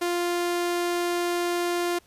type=tone; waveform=sawtooth; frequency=349.2 Hz; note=F4; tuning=in tune; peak=-20 dBFS; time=0.01-1.99 s; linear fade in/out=10 ms; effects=pink hiss -59 dBFS RMS until 2.06 s + resampled to 32000 Hz